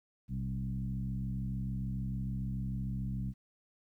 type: tone with frequency modulation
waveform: sine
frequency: 126 Hz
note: B2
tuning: 35 cents sharp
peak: -33 dBFS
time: 0.28-3.34 s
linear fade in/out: 50 ms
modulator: 66.8 Hz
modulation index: 1.2
effects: 12-bit